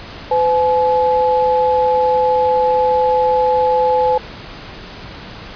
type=tone pair together; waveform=sine; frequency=507 / 852.7 Hz; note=B4 / G#5; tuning=+45 / +45 cents; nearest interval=major sixth; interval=900 cents; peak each=-14 / -14 dBFS; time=0.31-4.18 s; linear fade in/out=5 ms; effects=pink hiss -33 dBFS RMS until 5.55 s + resampled to 11025 Hz